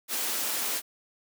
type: high-pass noise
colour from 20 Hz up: white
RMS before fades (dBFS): -30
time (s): 0.08-0.82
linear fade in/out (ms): 50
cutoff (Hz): 210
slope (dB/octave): 48
effects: none